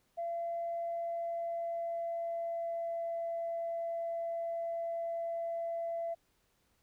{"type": "tone with pitch glide", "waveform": "sine", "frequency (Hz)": [680, 672.6], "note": ["F5", "E5"], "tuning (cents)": [-46, 35], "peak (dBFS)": -33, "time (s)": [0.17, 6.15], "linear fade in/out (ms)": 20, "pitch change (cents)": -19, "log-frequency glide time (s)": [0.62, 3.18], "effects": ["tanh soft clip ceiling -29 dBFS", "pink hiss -74 dBFS RMS until 6.82 s"]}